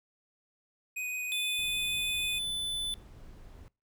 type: tone with vibrato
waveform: square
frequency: 2495 Hz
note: D#7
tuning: 4 cents sharp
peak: -34 dBFS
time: 0.96-2.39 s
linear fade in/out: 10 ms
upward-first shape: triangle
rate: 6.4 Hz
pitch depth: 9 cents each way
type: tone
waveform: square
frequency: 3500 Hz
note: A7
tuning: 10 cents flat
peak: -32 dBFS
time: 1.32-2.94 s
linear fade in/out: 0 ms
type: noise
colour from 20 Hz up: brown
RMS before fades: -49 dBFS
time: 1.59-3.68 s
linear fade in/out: 0 ms
effects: noise-tail reverb RT60 0.3 s tail -24 dB re dry